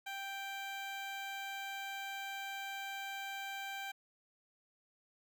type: tone with notch filter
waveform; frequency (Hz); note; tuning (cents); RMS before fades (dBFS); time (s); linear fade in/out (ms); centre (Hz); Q
15% pulse; 785; G5; +2; -43; 0.06-3.92; 10; 8900; 1.9
effects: none